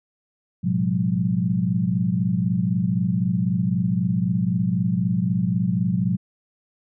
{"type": "tone cluster", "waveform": "sine", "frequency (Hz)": [110.1, 125.9, 178.8, 202.7], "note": ["A2", "B2", "F3", "G#3"], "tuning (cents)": [2, 34, 41, -42], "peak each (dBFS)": [-27, -26, -21, -27], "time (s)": [0.63, 6.17], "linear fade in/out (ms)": 20, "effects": []}